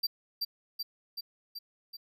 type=tone with echo; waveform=square; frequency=4699 Hz; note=D8; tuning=in tune; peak=-27 dBFS; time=0.03-0.07 s; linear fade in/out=10 ms; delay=380 ms; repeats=5; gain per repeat=-3 dB; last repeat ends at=1.97 s; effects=none